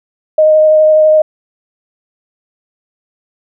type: tone with vibrato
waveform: sine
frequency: 620 Hz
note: D#5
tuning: 6 cents flat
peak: -4 dBFS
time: 0.38-1.22 s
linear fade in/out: 5 ms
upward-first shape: sine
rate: 12 Hz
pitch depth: 10 cents each way
effects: none